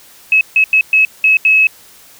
sine tone bursts at uneven times, 2577 Hz, E7, 40 cents flat, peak -6 dBFS, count 6, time 0.32-0.41 / 0.56-0.64 / 0.73-0.81 / 0.93-1.05 / 1.24-1.37 / 1.45-1.67 s, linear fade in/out 2 ms, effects white hiss -42 dBFS RMS until 2.19 s

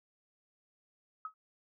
sine tone with exponential decay, 1275 Hz, D#6, 42 cents sharp, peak -34 dBFS, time 1.25-1.34 s, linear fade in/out 2 ms, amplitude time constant 19 ms, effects none

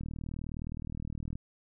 click train, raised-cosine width 5 ms, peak -26 dBFS, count 54, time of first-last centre 0.01-1.355 s, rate 39.4 Hz, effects none

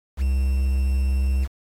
triangle tone with quantisation, 66.2 Hz, C2, 21 cents sharp, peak -16 dBFS, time 0.17-1.48 s, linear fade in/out 50 ms, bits 7, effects AAC 48 kbps

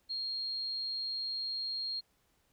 sine tone, 4240 Hz, C8, 22 cents sharp, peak -34 dBFS, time 0.09-2.01 s, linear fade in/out 20 ms, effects pink hiss -73 dBFS RMS until 2.52 s

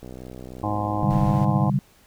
click train, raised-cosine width 2 ms, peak -25 dBFS, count 65, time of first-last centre 0.03-1.043 s, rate 63.2 Hz
harmonic tone, 104.2 Hz, G#2, 6 cents sharp, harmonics 1 / 2 / 3 / 5 / 6 / 7 / 8 / 9 / 10, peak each -28 / -33 / -30 / -35 / -34 / -31 / -30 / -37 / -32 dBFS, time 0.63-1.7 s, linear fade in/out 5 ms
sine chord, C suspended second, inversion none, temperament equal with one note detuned, 131.72 / 146.83 / 196 Hz, C3 / D3 / G3, +12 / 0 / 0 cents, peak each -23 dBFS, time 1.03-1.79 s, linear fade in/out 0 ms
brown noise, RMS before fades -31 dBFS, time 1.1-1.45 s, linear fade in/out 5 ms
effects pink hiss -56 dBFS RMS until 2.06 s

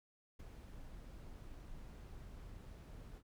brown noise with ADSR envelope, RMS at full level -45 dBFS, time 0.39-3.23 s, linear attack 13 ms, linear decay 6 ms, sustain -7 dB, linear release 60 ms, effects none

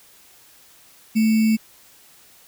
sine tone with sample-and-hold, 220 Hz, A3, in tune, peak -14 dBFS, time 1.15-1.57 s, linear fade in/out 20 ms, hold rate 2450 Hz, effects white hiss -51 dBFS RMS until 2.47 s

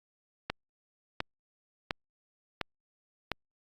click train, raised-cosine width 0.3 ms, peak -14 dBFS, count 5, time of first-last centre 0.5-3.317 s, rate 1.42 Hz, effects Opus 48 kbps

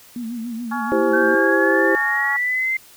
sine tone with vibrato, 233.1 Hz, A#3, in tune, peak -25 dBFS, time 0.16-1.35 s, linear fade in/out 2 ms, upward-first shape sine, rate 7 Hz, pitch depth 83 cents each way
harmonic tone, 280.9 Hz, C#4, 23 cents sharp, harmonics 3 / 4 / 5 / 6, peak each -26 / -28 / -30 / -32 dBFS, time 0.71-2.37 s, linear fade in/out 10 ms
sine chord, C major, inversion first, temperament equal, 329.6 / 392 / 523.3 Hz, E4 / G4 / C5, 0 / 0 / 0 cents, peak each -20 dBFS, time 0.92-1.95 s, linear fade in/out 0 ms
sine linear sweep, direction up, 1529 to 2093 Hz, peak -18 dBFS, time 1.13-2.77 s, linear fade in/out 5 ms
effects white hiss -47 dBFS RMS until 2.96 s

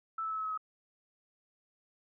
sine tone with pitch steps, 1318.5 / 1309.4 / 1300.3 / 1291.4 / 1282.4 / 1273.6 Hz, E6 / E6 / E6 / E6 / E6 / D#6, 0 / -12 / -24 / -36 / -48 / +40 cents, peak -33 dBFS, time 0.18-0.576 s, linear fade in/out 5 ms, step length 66 ms, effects none

